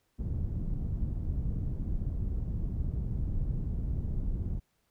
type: low-pass noise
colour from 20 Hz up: pink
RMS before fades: -32 dBFS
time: 0.18-4.6 s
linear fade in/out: 20 ms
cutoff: 140 Hz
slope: 12 dB/octave
effects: pink hiss -75 dBFS RMS until 4.9 s